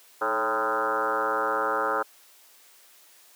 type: tone with frequency modulation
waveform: sine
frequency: 900 Hz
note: A5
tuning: 39 cents sharp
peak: -22 dBFS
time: 0.21-2.03 s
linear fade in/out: 10 ms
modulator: 117 Hz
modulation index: 4.8
effects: white hiss -55 dBFS RMS until 3.35 s + high-pass 400 Hz 12 dB/octave